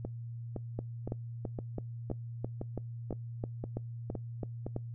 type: two click trains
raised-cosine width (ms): 2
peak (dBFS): -23 / -22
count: 10 / 13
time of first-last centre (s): 0.05-4.665 / 0.79-4.764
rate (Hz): 1.95 / 3.02
effects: noise-tail reverb RT60 0.2 s tail -25 dB re dry + added 117 Hz sine -39 dBFS peak until 4.94 s